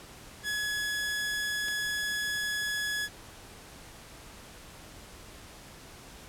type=tone; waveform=sawtooth; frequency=1690 Hz; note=G#6; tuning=30 cents sharp; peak=-26 dBFS; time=0.43-3.09 s; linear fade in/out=50 ms
type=click; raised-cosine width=0.2 ms; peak=-24 dBFS; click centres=1.684 s
effects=pink hiss -49 dBFS RMS until 6.28 s + low-pass 12000 Hz 12 dB/octave